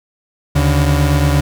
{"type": "tone pair together", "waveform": "35% pulse", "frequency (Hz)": [75.78, 142.8], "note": ["D#2", "D3"], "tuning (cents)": [-45, -48], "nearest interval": "major seventh", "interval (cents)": 1097, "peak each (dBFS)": -12, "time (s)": [0.55, 1.41], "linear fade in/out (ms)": 10, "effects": []}